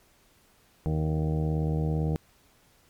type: harmonic tone with a mistuned harmonic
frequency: 77.78 Hz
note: D#2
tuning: in tune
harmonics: 1 / 2 / 3 / 4 / 5 / 6 / 7 / 8 / 9 / 10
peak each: -30 / -26 / -40 / -36 / -44 / -36 / -47 / -47 / -45 / -45 dBFS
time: 0.86-2.16 s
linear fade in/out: 0 ms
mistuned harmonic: 7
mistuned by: +35 cents
effects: pink hiss -62 dBFS RMS until 2.89 s + MP3 96 kbps